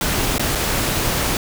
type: noise with dropouts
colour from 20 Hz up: pink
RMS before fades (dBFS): -20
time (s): 0.01-1.37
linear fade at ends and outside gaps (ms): 1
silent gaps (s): 0.382-0.395 / 0.551-0.555
effects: none